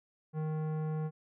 sine tone with tanh clipping, 155.56 Hz, D#3, in tune, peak -34 dBFS, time 0.33-1.11 s, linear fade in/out 50 ms, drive 15 dB, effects none

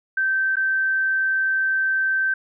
sine tone with dropouts, 1553 Hz, G6, 17 cents flat, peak -18 dBFS, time 0.17-2.34 s, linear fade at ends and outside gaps 5 ms, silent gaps 0.557-0.567 s, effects none

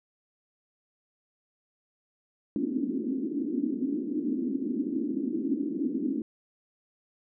white band-pass noise, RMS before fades -30 dBFS, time 2.56-6.22 s, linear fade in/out 2 ms, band 240 to 310 Hz, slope 48 dB/octave, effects none

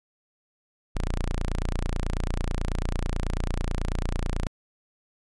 sawtooth tone, 29.14 Hz, A#0, in tune, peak -21 dBFS, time 0.95-4.47 s, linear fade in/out 0 ms, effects resampled to 24000 Hz

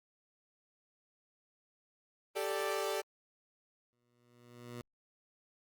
sawtooth chord, G suspended second, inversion none, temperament equal, 392 / 440 / 587.3 Hz, G4 / A4 / D5, 0 / 0 / 0 cents, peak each -34 dBFS, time 2.35-3.02 s, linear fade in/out 20 ms
15% pulse tone with exponential growth, 120.7 Hz, B2, 39 cents flat, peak -35 dBFS, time 3.93-4.81 s, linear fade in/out 0 ms, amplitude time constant 190 ms
effects Opus 32 kbps

